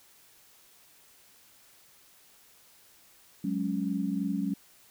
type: chord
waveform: sine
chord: F# suspended second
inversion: none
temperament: just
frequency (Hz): 185 / 208.1 / 277.5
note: F#3 / G#3 / C#4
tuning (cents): 0 / +4 / +2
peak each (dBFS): -32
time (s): 3.44-4.54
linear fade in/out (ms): 5
effects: white hiss -59 dBFS RMS until 4.9 s